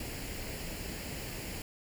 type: noise with comb filter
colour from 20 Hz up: pink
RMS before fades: -40 dBFS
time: 0-1.62 s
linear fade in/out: 2 ms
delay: 0.41 ms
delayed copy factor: +0.55
effects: none